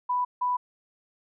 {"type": "tone pair in turn", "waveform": "sine", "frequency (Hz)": [990, 990], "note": ["B5", "B5"], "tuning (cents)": [4, 4], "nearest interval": "unison", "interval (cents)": 0, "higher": "neither", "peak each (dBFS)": -23, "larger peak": "neither", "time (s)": [[0.09, 0.25], [0.41, 0.57]], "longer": "neither", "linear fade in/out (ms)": 10, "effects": []}